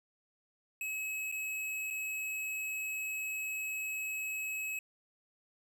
square tone with dropouts, 2568 Hz, E7, 46 cents flat, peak -36 dBFS, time 0.81-4.79 s, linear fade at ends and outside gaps 2 ms, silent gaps 1.316-1.323 / 1.903-1.907 s, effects none

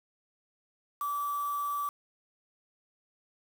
sine tone with quantisation, 1156 Hz, D6, 28 cents flat, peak -30 dBFS, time 1.01-1.89 s, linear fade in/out 2 ms, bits 7, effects none

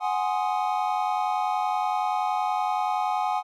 triangle chord, Ab dominant seventh, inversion third, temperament equal, 740 / 830.6 / 1046.5 / 1244.5 Hz, Gb5 / Ab5 / C6 / Eb6, 0 / 0 / 0 / 0 cents, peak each -25 / -25 / -31 / -31 dBFS, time 0-3.43 s, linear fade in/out 50 ms, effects none

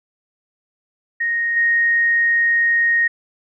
sine tone with level steps, 1864.7 Hz, A#6, in tune, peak -17 / -13 dBFS, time 1.2-3.08 s, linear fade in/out 10 ms, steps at 1.56 s, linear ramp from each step 10 ms, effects none

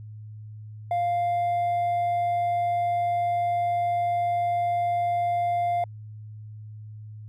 triangle tone with hard clipping, 698.5 Hz, F5, in tune, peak -21 dBFS, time 0.91-5.84 s, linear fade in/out 2 ms, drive 1 dB, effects added 107 Hz sine -38 dBFS peak until 7.28 s

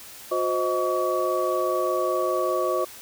sine tone cluster, 361.2 / 522 / 627 / 1135 Hz, F#4 / C5 / D#5 / C#6, -42 / -4 / +13 / +41 cents, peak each -27 dBFS, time 0.31-2.85 s, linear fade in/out 10 ms, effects white hiss -43 dBFS RMS until 3.01 s

